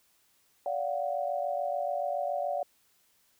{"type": "tone cluster", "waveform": "sine", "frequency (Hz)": [577, 703, 750], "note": ["D5", "F5", "F#5"], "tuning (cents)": [-31, 11, 23], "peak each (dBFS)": [-32, -33, -35], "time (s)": [0.66, 2.63], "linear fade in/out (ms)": 2, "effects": ["white hiss -68 dBFS RMS until 3.39 s"]}